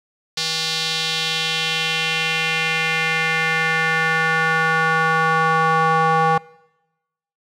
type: tone with band-pass filter sweep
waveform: square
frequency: 161.1 Hz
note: E3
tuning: 39 cents flat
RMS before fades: -19 dBFS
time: 0.37-6.38 s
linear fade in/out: 5 ms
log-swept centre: 4400 to 970 Hz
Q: 2.5
effects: noise-tail reverb RT60 1.0 s tail -23 dB re dry